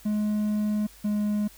triangle tone pair in turn, 210.8 / 208.7 Hz, G#3 / G#3, +26 / +9 cents, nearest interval unison, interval 17 cents, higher first, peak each -21 dBFS, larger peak neither, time 0.05-0.87 / 1.04-1.48 s, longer first, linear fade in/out 10 ms, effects added 50 Hz sine -54 dBFS peak until 1.57 s + white hiss -52 dBFS RMS until 1.57 s

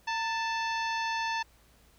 harmonic tone with a mistuned harmonic, 880 Hz, A5, in tune, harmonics 1 / 2 / 3 / 4 / 5 / 6 / 7, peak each -31 / -35 / -38 / -43 / -43 / -46 / -48 dBFS, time 0.07-1.43 s, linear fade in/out 10 ms, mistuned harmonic 1, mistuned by +65 cents, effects added 57 Hz sine -63 dBFS peak until 1.98 s + pink hiss -63 dBFS RMS until 1.98 s

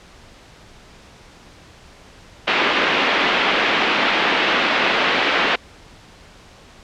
white band-pass noise, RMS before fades -18 dBFS, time 2.47-5.56 s, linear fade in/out 10 ms, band 210 to 3100 Hz, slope 24 dB/octave, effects pink hiss -45 dBFS RMS until 6.83 s + low-pass 6000 Hz 12 dB/octave

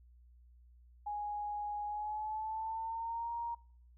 sine tone with pitch glide, 830 to 937 Hz, G#5 to A#5, -1 to +9 cents, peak -36 dBFS, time 1.06-3.55 s, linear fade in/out 10 ms, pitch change +210 cents, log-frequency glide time 1.86-3.32 s, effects noise-tail reverb RT60 0.7 s tail -26 dB re dry + added 60 Hz sine -58 dBFS peak until 3.97 s

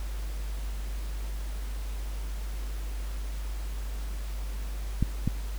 clicks, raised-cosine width 5 ms, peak -12 dBFS, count 2, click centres 5.026 / 5.276 s, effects added 50 Hz sine -31 dBFS peak until 5.58 s + pink hiss -47 dBFS RMS until 5.58 s

